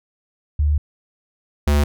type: tone pair in turn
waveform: sine / square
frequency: 74.1 / 72.87 Hz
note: D2 / D2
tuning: +16 / -13 cents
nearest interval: unison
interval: 29 cents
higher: first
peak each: -14 dBFS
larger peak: neither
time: 0.59-0.78 / 1.67-1.84 s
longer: first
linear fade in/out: 5 ms
effects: none